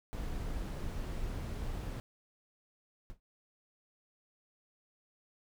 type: noise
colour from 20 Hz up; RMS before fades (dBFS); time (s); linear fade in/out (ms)
brown; -38; 0.13-2; 0
type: noise with exponential decay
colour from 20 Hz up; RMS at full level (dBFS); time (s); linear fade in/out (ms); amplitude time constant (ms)
brown; -40; 3.1-3.2; 0; 21
effects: none